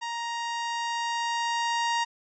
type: tone with level ramp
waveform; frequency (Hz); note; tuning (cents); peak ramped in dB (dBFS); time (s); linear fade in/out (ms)
sawtooth; 936; A#5; +7; -27 to -20; 0.01-2.05; 20
effects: resampled to 16000 Hz